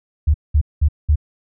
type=tone bursts; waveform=sine; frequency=74.7 Hz; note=D2; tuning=30 cents sharp; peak=-10 dBFS; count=4; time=0.27-1.158 s; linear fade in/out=10 ms; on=72 ms; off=200 ms; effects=none